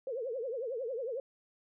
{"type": "tone with vibrato", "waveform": "sine", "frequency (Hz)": 492.7, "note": "B4", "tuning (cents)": -4, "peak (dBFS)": -34, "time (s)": [0.07, 1.2], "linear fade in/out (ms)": 2, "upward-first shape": "triangle", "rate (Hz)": 11, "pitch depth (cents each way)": 240, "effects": []}